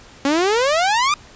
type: exponential sweep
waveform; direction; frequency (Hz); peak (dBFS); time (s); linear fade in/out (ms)
sawtooth; up; 270 to 1233; -11; 0.25-1.14; 2
effects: pink hiss -44 dBFS RMS until 1.35 s + resampled to 16000 Hz